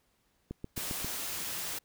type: click train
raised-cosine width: 3 ms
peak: -25 dBFS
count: 5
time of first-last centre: 0.51-1.045 s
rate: 7.47 Hz
type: noise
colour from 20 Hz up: white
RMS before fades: -37 dBFS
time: 0.76-1.79 s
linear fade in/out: 10 ms
effects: pink hiss -73 dBFS RMS until 1.84 s